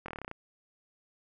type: slowing click train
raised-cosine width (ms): 0.5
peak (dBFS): -24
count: 10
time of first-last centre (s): 0.06-0.314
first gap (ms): 23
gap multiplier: 1.05
effects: none